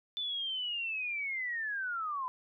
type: linear sweep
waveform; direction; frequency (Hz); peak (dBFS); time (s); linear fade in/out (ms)
sine; down; 3525 to 995; -33; 0.17-2.28; 0
effects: none